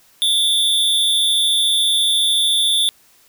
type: tone with amplitude modulation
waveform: square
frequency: 3527 Hz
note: A7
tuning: 3 cents sharp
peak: -11 dBFS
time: 0.22-2.89 s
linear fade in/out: 0 ms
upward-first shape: sine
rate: 214 Hz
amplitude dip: 75%
effects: white hiss -53 dBFS RMS until 3.28 s